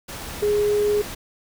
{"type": "tone in noise", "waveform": "sine", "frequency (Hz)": 415.3, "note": "G#4", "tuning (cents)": 0, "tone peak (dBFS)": -17, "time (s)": [0.42, 1.02], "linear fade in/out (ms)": 10, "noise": "pink", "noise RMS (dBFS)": -34, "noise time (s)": [0.08, 1.15], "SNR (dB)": 14, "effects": []}